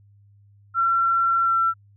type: tone with pitch glide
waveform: sine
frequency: 1358 to 1349.4 Hz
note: F6 to E6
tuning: -49 to +40 cents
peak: -17 dBFS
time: 0.74-1.74 s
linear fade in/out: 50 ms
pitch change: -11 cents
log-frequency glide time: 1.45-1.51 s
effects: added 101 Hz sine -51 dBFS peak until 1.96 s